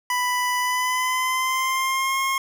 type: tone with pitch glide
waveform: 25% pulse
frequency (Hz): 991 to 1074.5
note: B5 to C6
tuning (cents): +6 to +46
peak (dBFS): -17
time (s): 0.1-2.38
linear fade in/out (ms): 2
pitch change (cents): +140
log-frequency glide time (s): 0.59-2.18
effects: none